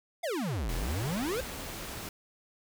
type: exponential two-way sweep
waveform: square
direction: down then up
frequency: 740 to 36.75 to 549 Hz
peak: -31 dBFS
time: 0.23-1.41 s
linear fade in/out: 10 ms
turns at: 0.73 s
type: noise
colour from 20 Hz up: pink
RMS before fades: -40 dBFS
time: 0.69-2.09 s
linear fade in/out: 2 ms
effects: none